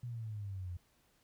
sine exponential sweep, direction down, 123.47 to 86.5 Hz, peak -39 dBFS, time 0.03-0.77 s, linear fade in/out 5 ms, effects pink hiss -72 dBFS RMS until 1.23 s

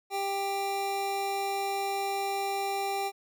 square tone pair together, 395 / 790 Hz, G4 / G5, +13 / +13 cents, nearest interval octave, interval 1200 cents, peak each -35 / -31 dBFS, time 0.1-3.12 s, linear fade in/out 50 ms, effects none

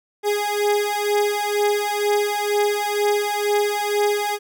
30% pulse beating tone pair, 412.3 / 414.4 Hz, G#4 / G#4, -13 / -4 cents, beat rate 2.1 Hz, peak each -19 dBFS, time 0.23-4.39 s, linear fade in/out 50 ms, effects none

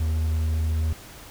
triangle tone, 79.2 Hz, D#2, 31 cents sharp, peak -19 dBFS, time 0-0.93 s, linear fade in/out 5 ms, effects pink hiss -44 dBFS RMS until 1.3 s

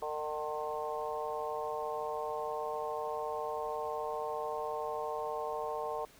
harmonic tone with a mistuned harmonic, 152.1 Hz, D#3, 39 cents flat, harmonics 3 / 4 / 5 / 6 / 7, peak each -39 / -40 / -41 / -42 / -42 dBFS, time 0.02-6.05 s, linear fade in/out 2 ms, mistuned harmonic 6, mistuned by -26 cents, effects pink hiss -59 dBFS RMS until 6.19 s

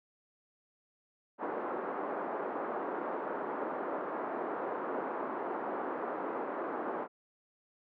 pink band-pass noise, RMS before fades -37 dBFS, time 1.38-7.08 s, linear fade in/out 50 ms, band 300 to 1300 Hz, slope 24 dB/octave, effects none

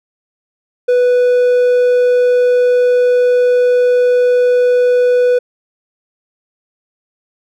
triangle tone, 493.9 Hz, B4, in tune, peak -6 dBFS, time 0.88-5.39 s, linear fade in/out 10 ms, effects none

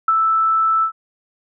sine tone with ADSR envelope, 1318.5 Hz, E6, in tune, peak -10 dBFS, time 0.08-0.92 s, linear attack 4 ms, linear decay 34 ms, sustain -3 dB, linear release 89 ms, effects none

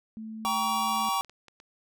sine tone, 220 Hz, A3, in tune, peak -36 dBFS, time 0.17-1.09 s, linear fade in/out 0 ms
square chord, G diminished, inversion none, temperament just, 784 / 940.8 / 1128.9 Hz, G5 / Bb5 / Db6, 0 / +16 / +31 cents, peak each -32 / -32 / -29 dBFS, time 0.45-1.21 s, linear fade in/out 0 ms
clicks, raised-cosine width 0.2 ms, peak -33 dBFS, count 8, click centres 0.962 / 1.003 / 1.05 / 1.14 / 1.247 / 1.296 / 1.483 / 1.601 s
effects none

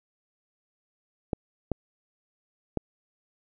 clicks, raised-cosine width 2 ms, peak -13 dBFS, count 3, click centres 1.332 / 1.717 / 2.773 s, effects none

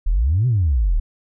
sine exponential two-way sweep, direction up then down, 34.65 to 130.81 to 34.65 Hz, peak -13 dBFS, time 0.06-1 s, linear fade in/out 10 ms, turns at 0.47 s, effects tanh soft clip ceiling -10 dBFS

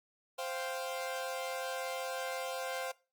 sawtooth chord, C suspended fourth, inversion none, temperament equal, 523.3 / 698.5 / 784 Hz, C5 / F5 / G5, 0 / 0 / 0 cents, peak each -35 / -38 / -40 dBFS, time 0.38-2.92 s, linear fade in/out 10 ms, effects noise-tail reverb RT60 0.3 s tail -20 dB re dry + Opus 48 kbps

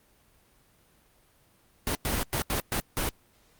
pink noise bursts at uneven times, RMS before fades -28 dBFS, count 6, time 1.87-1.95 / 2.05-2.23 / 2.33-2.42 / 2.5-2.6 / 2.72-2.8 / 2.97-3.09 s, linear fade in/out 0 ms, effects pink hiss -63 dBFS RMS until 3.59 s + Opus 32 kbps

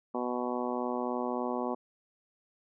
harmonic tone, 123.47 Hz, B2, in tune, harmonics 2 / 3 / 4 / 5 / 6 / 7 / 8 / 9, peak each -35 / -37 / -38 / -39 / -40 / -40 / -41 / -42 dBFS, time 0.14-1.75 s, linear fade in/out 10 ms, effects none

